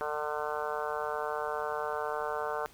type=harmonic tone; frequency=150.2 Hz; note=D3; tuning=39 cents sharp; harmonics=3 / 4 / 5 / 6 / 7 / 8 / 9 / 10; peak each=-37 / -38 / -39 / -40 / -40 / -41 / -42 / -42 dBFS; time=0.01-2.66 s; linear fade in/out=0 ms; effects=pink hiss -57 dBFS RMS until 2.73 s